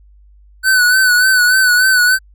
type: tone with vibrato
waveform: square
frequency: 1500 Hz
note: F#6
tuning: 23 cents sharp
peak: -9 dBFS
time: 0.63-2.19 s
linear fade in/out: 50 ms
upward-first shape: sine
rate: 3.4 Hz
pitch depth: 49 cents each way
effects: added 50 Hz sine -42 dBFS peak until 2.34 s